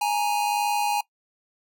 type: tone pair together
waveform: square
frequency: 830.6 / 932.5 Hz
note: G#5 / A#5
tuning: 0 / 0 cents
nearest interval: major second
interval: 200 cents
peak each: -24 / -28 dBFS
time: 0.01-1.01 s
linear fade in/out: 5 ms
effects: noise-tail reverb RT60 0.1 s tail -20 dB re dry